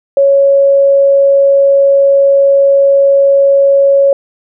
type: tone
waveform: sine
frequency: 554.4 Hz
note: C#5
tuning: in tune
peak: -4 dBFS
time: 0.17-4.13 s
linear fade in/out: 2 ms
effects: none